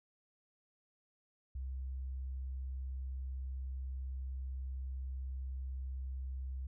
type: tone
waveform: sine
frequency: 65.41 Hz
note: C2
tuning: in tune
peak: -38 dBFS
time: 1.55-6.67 s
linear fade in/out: 5 ms
effects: none